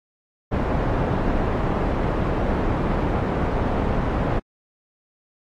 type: low-pass noise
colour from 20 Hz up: pink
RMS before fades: -22 dBFS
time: 0.51-4.4 s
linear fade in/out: 20 ms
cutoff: 1000 Hz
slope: 12 dB/octave
effects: AAC 48 kbps